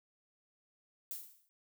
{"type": "noise with exponential decay", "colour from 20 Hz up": "violet", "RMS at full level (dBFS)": -39, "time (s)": [1.11, 1.49], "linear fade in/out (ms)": 0, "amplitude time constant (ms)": 82, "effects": []}